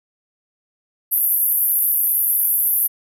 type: band-pass noise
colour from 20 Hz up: pink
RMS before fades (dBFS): -18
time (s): 1.11-2.88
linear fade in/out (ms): 20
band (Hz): 11000 to 14000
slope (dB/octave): 96
effects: none